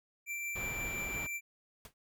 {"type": "tone with tremolo", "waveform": "square", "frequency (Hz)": 2349, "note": "D7", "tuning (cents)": 0, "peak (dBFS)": -36, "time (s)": [0.26, 1.41], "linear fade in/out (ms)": 50, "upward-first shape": "triangle", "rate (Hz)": 5.7, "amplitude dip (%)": 25}
{"type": "low-pass noise", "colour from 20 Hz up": "pink", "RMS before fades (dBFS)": -43, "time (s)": [0.55, 1.27], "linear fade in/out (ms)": 10, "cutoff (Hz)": 2700, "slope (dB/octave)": 12}
{"type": "noise with exponential decay", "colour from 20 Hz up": "pink", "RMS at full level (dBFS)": -45, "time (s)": [1.85, 1.94], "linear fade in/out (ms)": 2, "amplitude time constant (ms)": 18}
{"effects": []}